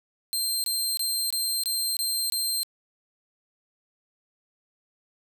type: tone bursts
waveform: 20% pulse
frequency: 4161 Hz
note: C8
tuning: 10 cents flat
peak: -19 dBFS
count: 7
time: 0.33-2.632 s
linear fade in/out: 0 ms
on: 310 ms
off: 22 ms
effects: none